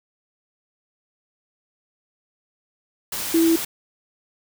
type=tone in noise; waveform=sine; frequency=329.6 Hz; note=E4; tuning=in tune; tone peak=-14 dBFS; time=3.34-3.56 s; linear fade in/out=5 ms; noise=white; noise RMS=-28 dBFS; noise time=3.12-3.65 s; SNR=+11 dB; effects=none